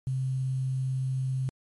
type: tone with quantisation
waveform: sine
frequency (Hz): 131.1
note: C3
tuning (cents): +4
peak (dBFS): -26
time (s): 0.07-1.49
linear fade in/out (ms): 0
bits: 9
effects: MP3 48 kbps